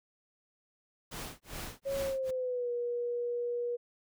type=noise with tremolo; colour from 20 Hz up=pink; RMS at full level=-40 dBFS; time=1.11-2.31 s; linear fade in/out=10 ms; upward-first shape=sine; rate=2.5 Hz; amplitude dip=100%
type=tone with pitch glide; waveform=sine; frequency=549 to 480.7 Hz; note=C#5 to B4; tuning=-17 to -47 cents; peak=-31 dBFS; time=1.85-3.77 s; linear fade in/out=20 ms; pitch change=-230 cents; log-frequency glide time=2-2.71 s
effects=none